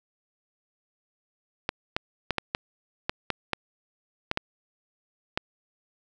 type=clicks; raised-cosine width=0.3 ms; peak=-9 dBFS; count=11; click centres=1.691 / 1.965 / 2.307 / 2.383 / 2.549 / 3.095 / 3.303 / 3.533 / 4.314 / 4.374 / 5.375 s; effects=none